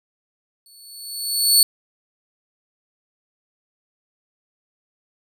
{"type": "tone with exponential growth", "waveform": "20% pulse", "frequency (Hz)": 4435, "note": "C#8", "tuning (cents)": 0, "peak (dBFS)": -3, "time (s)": [0.66, 1.63], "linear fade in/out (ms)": 1, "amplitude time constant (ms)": 210, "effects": []}